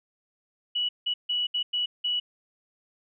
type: tone bursts at uneven times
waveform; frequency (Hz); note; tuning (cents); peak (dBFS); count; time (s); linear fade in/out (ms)
sine; 2940; F#7; -12; -24; 6; 0.75-0.89 / 1.06-1.14 / 1.29-1.47 / 1.54-1.63 / 1.73-1.86 / 2.04-2.2; 10
effects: none